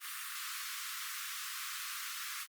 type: high-pass noise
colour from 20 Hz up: pink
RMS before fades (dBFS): -42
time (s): 0-2.47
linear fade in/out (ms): 50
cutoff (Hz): 1100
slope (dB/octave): 96
effects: Opus 32 kbps